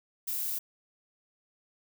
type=noise; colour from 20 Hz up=violet; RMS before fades=-33 dBFS; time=0.27-0.59 s; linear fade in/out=10 ms; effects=none